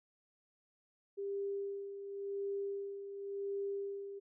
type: tone with tremolo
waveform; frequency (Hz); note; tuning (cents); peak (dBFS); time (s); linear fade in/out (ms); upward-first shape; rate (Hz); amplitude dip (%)
sine; 398.2; G4; +27; -35; 1.17-4.2; 20; sine; 0.92; 60
effects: none